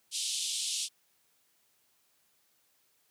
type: band-pass noise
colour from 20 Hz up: pink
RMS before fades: -34 dBFS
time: 0.11-0.89 s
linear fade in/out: 50 ms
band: 3000 to 10000 Hz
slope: 48 dB/octave
effects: white hiss -71 dBFS RMS until 3.1 s + high-pass 80 Hz 12 dB/octave